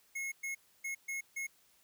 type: tone bursts at uneven times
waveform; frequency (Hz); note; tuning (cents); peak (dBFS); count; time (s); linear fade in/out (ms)
square; 2170; C#7; -37; -37; 5; 0.15-0.32 / 0.43-0.55 / 0.84-0.95 / 1.08-1.21 / 1.36-1.47; 10
effects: white hiss -68 dBFS RMS until 1.83 s